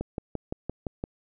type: click train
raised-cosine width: 2 ms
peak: -17 dBFS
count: 7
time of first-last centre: 0.01-1.039 s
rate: 5.83 Hz
effects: none